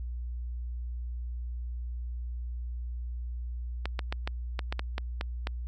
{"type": "clicks", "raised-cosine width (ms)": 0.3, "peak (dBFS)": -16, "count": 10, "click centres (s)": [3.856, 3.992, 4.125, 4.275, 4.592, 4.725, 4.794, 4.981, 5.211, 5.471], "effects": ["added 60 Hz sine -33 dBFS peak until 5.67 s"]}